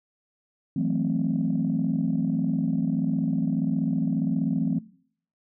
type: chord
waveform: sine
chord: F# half-diminished seventh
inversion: third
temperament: equal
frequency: 164.81 / 185 / 220 / 261.6 Hz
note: E3 / F#3 / A3 / C4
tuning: 0 / 0 / 0 / 0 cents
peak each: -27 / -28 / -28 / -26 dBFS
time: 0.76-4.79 s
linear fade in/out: 5 ms
effects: noise-tail reverb RT60 0.6 s tail -21 dB re dry + tanh soft clip ceiling -15 dBFS